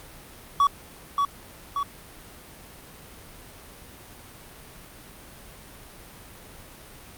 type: tone with echo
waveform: triangle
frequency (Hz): 1131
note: C#6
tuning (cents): +34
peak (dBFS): -14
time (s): 0.6-0.67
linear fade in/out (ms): 2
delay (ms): 580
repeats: 2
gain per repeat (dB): -4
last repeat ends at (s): 1.83
effects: pink hiss -46 dBFS RMS until 7.17 s + Opus 48 kbps